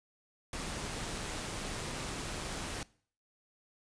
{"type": "noise with amplitude modulation", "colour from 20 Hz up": "pink", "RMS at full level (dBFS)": -38, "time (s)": [0.53, 2.83], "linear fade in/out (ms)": 2, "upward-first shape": "sine", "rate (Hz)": 159, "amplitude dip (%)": 25, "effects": ["noise-tail reverb RT60 0.5 s tail -22 dB re dry", "resampled to 22050 Hz"]}